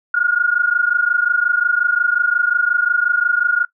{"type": "tone pair together", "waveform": "sine", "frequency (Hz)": [1418.4, 1444], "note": ["F6", "F#6"], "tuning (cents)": [26, -43], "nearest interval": "unison", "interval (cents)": 31, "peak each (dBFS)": -16, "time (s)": [0.14, 3.65], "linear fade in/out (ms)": 5, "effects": ["noise-tail reverb RT60 0.1 s tail -19 dB re dry"]}